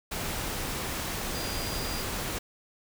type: tone in noise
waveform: sine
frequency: 4825 Hz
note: D8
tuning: 46 cents sharp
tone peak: -39 dBFS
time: 1.34-2.03 s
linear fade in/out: 10 ms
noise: pink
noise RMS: -33 dBFS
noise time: 0.11-2.39 s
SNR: -9 dB
effects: none